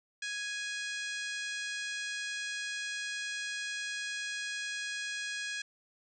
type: harmonic tone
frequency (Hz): 830.6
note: G#5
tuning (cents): 0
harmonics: 2 / 3 / 4 / 5 / 6 / 7 / 8 / 9 / 10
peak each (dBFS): -38 / -42 / -44 / -46 / -48 / -49 / -50 / -51 / -52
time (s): 0.22-5.62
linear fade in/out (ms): 5
effects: none